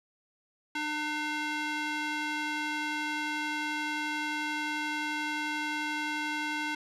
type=tone with band-pass filter; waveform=square; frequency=301.9 Hz; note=D4; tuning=48 cents sharp; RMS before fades=-33 dBFS; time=0.75-6.75 s; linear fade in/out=5 ms; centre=2100 Hz; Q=0.98; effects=none